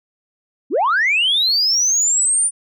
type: linear sweep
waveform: sine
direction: up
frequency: 215.1 to 9370 Hz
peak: -12 dBFS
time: 0.7-2.51 s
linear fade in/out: 50 ms
effects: tanh soft clip ceiling -10 dBFS